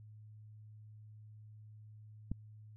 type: click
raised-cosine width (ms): 5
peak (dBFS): -24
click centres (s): 2.316
effects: added 107 Hz sine -52 dBFS peak until 2.76 s